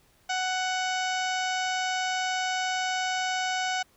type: harmonic tone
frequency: 743 Hz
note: F#5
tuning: 7 cents sharp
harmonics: 1 / 2 / 3 / 4 / 5 / 6 / 7 / 8 / 9 / 10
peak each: -29 / -32 / -36 / -36 / -41 / -43 / -41 / -40 / -47 / -45 dBFS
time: 0.29-3.83 s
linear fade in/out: 10 ms
effects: pink hiss -63 dBFS RMS until 3.96 s